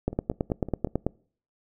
two click trains, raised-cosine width 2 ms, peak -22 / -11 dBFS, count 5 / 10, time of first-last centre 0.13-0.872 / 0.08-1.066 s, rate 5.39 / 9.13 Hz, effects noise-tail reverb RT60 0.5 s tail -25 dB re dry

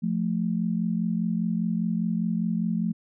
sine tone pair together, 175.03 / 220 Hz, F3 / A3, +4 / 0 cents, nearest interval major third, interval 396 cents, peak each -26 dBFS, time 0.02-2.93 s, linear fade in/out 20 ms, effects none

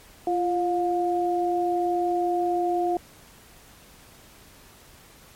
sine tone pair together, 346.4 / 711.5 Hz, F4 / F5, -14 / +32 cents, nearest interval octave, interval 1246 cents, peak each -24 dBFS, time 0.27-2.97 s, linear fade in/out 2 ms, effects pink hiss -51 dBFS RMS until 5.35 s + MP3 64 kbps

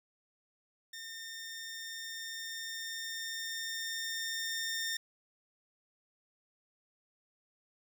15% pulse tone with level ramp, 1817 Hz, A#6, 45 cents flat, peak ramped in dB -37 to -27 dBFS, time 0.93-4.97 s, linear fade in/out 5 ms, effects none

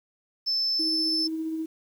sine tone, 5274 Hz, E8, in tune, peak -22 dBFS, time 0.46-1.28 s, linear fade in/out 20 ms
sine tone with tremolo, 320 Hz, D#4, 49 cents sharp, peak -26 dBFS, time 0.79-1.66 s, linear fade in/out 10 ms, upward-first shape sine, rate 15 Hz, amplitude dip 30%
effects tanh soft clip ceiling -19 dBFS + 9-bit

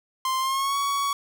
45% pulse tone with pitch glide, 1046.5 to 1121.6 Hz, C6 to C#6, 0 to +20 cents, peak -23 dBFS, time 0.25-1.13 s, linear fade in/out 2 ms, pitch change +120 cents, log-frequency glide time 0.4-0.77 s, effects none

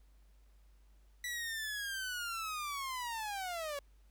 sawtooth linear sweep, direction down, 1968 to 554.4 Hz, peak -34 dBFS, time 1.24-3.79 s, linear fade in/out 2 ms, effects added 50 Hz sine -60 dBFS peak until 4.1 s + pink hiss -75 dBFS RMS until 4.1 s

